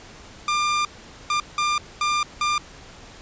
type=tone bursts at uneven times; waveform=sawtooth; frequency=1196 Hz; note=D6; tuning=31 cents sharp; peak=-16 dBFS; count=5; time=0.48-0.85 / 1.3-1.4 / 1.58-1.78 / 2.01-2.23 / 2.41-2.58 s; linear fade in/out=2 ms; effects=pink hiss -44 dBFS RMS until 3.21 s + resampled to 16000 Hz